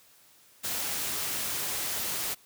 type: noise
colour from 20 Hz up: white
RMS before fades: -32 dBFS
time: 0.63-2.35 s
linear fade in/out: 20 ms
effects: white hiss -59 dBFS RMS until 2.45 s + high-pass 60 Hz 12 dB/octave